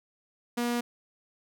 sawtooth tone, 239.6 Hz, A#3, 48 cents sharp, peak -23 dBFS, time 0.57-0.81 s, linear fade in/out 10 ms, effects none

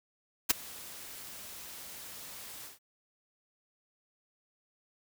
white noise with ADSR envelope, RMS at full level -22 dBFS, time 0.49-2.79 s, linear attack 16 ms, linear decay 14 ms, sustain -24 dB, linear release 140 ms, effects none

